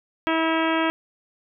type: harmonic tone with a mistuned harmonic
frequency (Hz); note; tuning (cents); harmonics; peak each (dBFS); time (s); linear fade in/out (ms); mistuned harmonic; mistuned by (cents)
323.9; E4; -30; 1 / 2 / 3 / 4 / 5 / 6 / 7 / 8 / 9 / 10; -23 / -27 / -27 / -29 / -30 / -33 / -33 / -35 / -37 / -35; 0.27-0.9; 0; 9; -64
effects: none